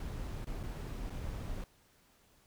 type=noise with dropouts; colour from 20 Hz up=brown; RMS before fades=-40 dBFS; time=0-1.64 s; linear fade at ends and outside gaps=2 ms; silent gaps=0.446-0.47 / 0.631-0.635 / 1.098-1.103 s; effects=pink hiss -67 dBFS RMS until 2.46 s